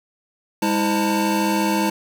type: tone cluster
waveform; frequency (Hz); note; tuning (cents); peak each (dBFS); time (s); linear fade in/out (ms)
square; 203.8 / 322.7 / 513 / 894; G#3 / E4 / C5 / A5; -32 / -37 / -34 / +27; -23 / -23 / -30 / -24; 0.62-1.9; 5
effects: 9-bit

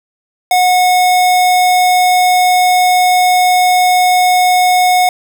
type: tone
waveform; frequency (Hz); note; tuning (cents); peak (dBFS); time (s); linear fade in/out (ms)
square; 729; F#5; -26; -8; 0.51-5.09; 2
effects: none

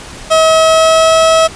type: tone with pitch glide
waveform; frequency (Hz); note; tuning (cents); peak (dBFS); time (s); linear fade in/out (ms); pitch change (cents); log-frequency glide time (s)
30% pulse; 640 to 646.7; D#5 to E5; +49 to -33; -3; 0.3-1.48; 20; +18; 0.43-1.19
effects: pink hiss -30 dBFS RMS until 1.55 s + resampled to 22050 Hz

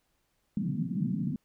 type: band-pass noise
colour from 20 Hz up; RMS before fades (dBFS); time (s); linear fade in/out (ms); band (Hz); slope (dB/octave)
pink; -31; 0.57-1.36; 2; 140 to 250; 48
effects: pink hiss -75 dBFS RMS until 1.44 s

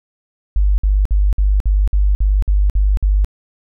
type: tone bursts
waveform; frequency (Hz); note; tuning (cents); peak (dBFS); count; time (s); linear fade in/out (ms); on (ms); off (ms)
sine; 49.71; G1; +25; -10; 10; 0.56-3.246; 0; 220; 54
effects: none

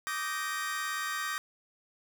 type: chord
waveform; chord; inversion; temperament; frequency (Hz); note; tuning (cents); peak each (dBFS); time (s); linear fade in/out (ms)
40% pulse; Eb major seventh; third; just; 1166.7 / 1244.5 / 1555.6 / 1866.8; D6 / Eb6 / G6 / Bb6; -12 / 0 / -14 / +2; -37 / -39 / -37 / -36; 0.07-1.38; 0
effects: none

